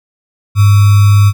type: tone with sample-and-hold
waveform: sine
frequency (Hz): 101.8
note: G#2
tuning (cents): -34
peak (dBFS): -3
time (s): 0.55-1.33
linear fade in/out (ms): 50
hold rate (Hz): 1225
effects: none